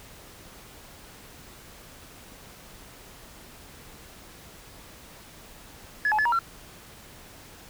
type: tone with pitch steps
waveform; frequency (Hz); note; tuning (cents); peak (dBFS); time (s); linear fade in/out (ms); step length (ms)
sine; 1702 / 854 / 1722 / 948 / 1359; G#6 / G#5 / A6 / A#5 / F6; +42 / +48 / -38 / +29 / -48; -19; 6.05-6.39; 2; 68
effects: tanh soft clip ceiling -18 dBFS + pink hiss -48 dBFS RMS until 7.69 s